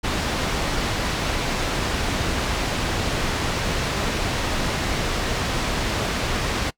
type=low-pass noise; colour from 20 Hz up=pink; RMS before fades=-24 dBFS; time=0.03-6.71 s; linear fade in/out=20 ms; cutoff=5500 Hz; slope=12 dB/octave; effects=noise-tail reverb RT60 0.1 s tail -23 dB re dry